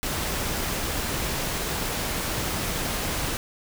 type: noise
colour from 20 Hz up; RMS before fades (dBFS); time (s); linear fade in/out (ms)
pink; -28; 0.03-3.37; 0
effects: none